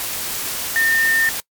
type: tone in noise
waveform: sine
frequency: 1814 Hz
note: A#6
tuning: 48 cents flat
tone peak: -14 dBFS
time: 0.76-1.29 s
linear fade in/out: 0 ms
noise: white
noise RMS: -25 dBFS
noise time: 0-1.4 s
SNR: +8 dB
effects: noise-tail reverb RT60 0.1 s tail -23 dB re dry + MP3 96 kbps